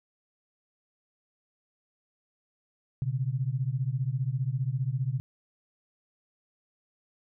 sine beating tone pair, 124.1 / 139.1 Hz, B2 / C#3, +9 / +6 cents, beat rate 15 Hz, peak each -29 / -30 dBFS, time 3.02-5.2 s, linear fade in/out 0 ms, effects none

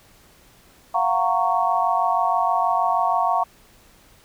sine chord, Gb major seventh, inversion third, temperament just, 693.7 / 740 / 925 / 1110 Hz, F5 / Gb5 / Bb5 / Db6, -12 / 0 / -14 / +2 cents, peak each -23 dBFS, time 0.94-3.44 s, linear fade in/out 10 ms, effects pink hiss -53 dBFS RMS until 4.24 s

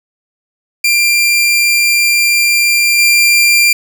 sawtooth tone with level steps, 2379 Hz, D7, 22 cents sharp, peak -5 / -3 dBFS, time 0.84-3.73 s, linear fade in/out 5 ms, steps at 2.98 s, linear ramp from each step 10 ms, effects none

